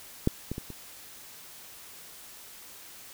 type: clicks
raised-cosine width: 3 ms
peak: -9 / -19 / -22 / -27 dBFS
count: 4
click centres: 0.274 / 0.516 / 0.581 / 0.703 s
effects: white hiss -48 dBFS RMS until 3.13 s